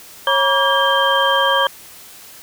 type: tone cluster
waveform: sine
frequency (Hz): 547 / 955 / 1149 / 1617 / 3161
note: C#5 / A#5 / D6 / G#6 / G7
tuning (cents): -23 / +42 / -38 / -47 / +14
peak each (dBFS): -19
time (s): 0.27-1.67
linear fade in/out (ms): 2
effects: white hiss -40 dBFS RMS until 2.42 s